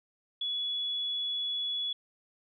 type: tone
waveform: sine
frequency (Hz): 3395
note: G#7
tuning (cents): +37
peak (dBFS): -30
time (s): 0.41-1.93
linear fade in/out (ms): 5
effects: none